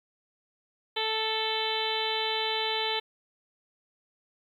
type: harmonic tone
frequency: 440 Hz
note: A4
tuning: in tune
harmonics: 1 / 2 / 3 / 4 / 5 / 6 / 7 / 8 / 9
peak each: -34 / -33 / -42 / -39 / -37 / -40 / -34 / -35 / -35 dBFS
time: 0.96-3 s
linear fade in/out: 10 ms
effects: 10-bit